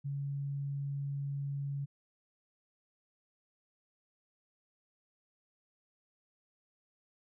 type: tone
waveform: sine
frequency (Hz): 140.4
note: C#3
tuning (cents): +22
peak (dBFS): -34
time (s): 0.04-1.86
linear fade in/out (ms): 20
effects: none